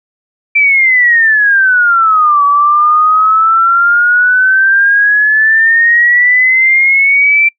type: exponential two-way sweep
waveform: sine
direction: down then up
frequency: 2349 to 1139 to 2349 Hz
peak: -5 dBFS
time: 0.55-7.49 s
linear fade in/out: 10 ms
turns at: 2.44 s
effects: noise-tail reverb RT60 0.1 s tail -26 dB re dry